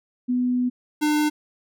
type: tone pair in turn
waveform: sine / square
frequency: 248.5 / 300.8 Hz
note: B3 / D4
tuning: +11 / +42 cents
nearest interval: minor third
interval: 331 cents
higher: second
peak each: -19 dBFS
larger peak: neither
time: 0.28-0.7 / 1.01-1.3 s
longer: first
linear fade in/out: 20 ms
effects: none